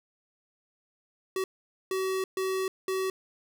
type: tone bursts at uneven times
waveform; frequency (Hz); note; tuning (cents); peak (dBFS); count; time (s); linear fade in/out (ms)
square; 379; F#4; +42; -28; 4; 1.36-1.44 / 1.91-2.24 / 2.37-2.68 / 2.88-3.1; 2
effects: none